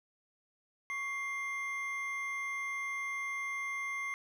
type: tone pair together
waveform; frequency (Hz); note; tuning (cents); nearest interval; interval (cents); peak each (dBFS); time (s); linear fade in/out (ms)
triangle; 1113.1 / 2100; C#6 / C7; +7 / +6; major seventh; 1099; -40 / -34; 0.9-4.14; 0
effects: none